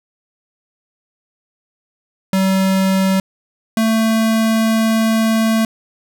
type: tone pair in turn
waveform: square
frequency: 191.1 / 222.8 Hz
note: G3 / A3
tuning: -44 / +22 cents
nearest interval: minor third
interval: 266 cents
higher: second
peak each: -13 dBFS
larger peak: neither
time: 2.33-3.2 / 3.77-5.65 s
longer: second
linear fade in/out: 2 ms
effects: none